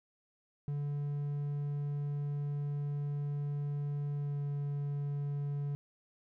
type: tone with pitch glide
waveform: triangle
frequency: 144.5 to 143.34 Hz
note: D3 to D3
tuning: -28 to -42 cents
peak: -31 dBFS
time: 0.68-5.75 s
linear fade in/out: 0 ms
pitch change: -14 cents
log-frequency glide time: 4.15-4.4 s
effects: none